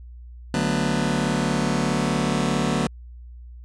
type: chord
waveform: sawtooth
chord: B minor seventh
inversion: first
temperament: just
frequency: 148.16 / 185.21 / 222.2 / 246.9 Hz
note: D3 / F#3 / A3 / B3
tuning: +16 / +2 / +17 / 0 cents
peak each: -22 dBFS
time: 0.54-2.87 s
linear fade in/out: 2 ms
effects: added 60 Hz sine -38 dBFS peak until 3.64 s + resampled to 22050 Hz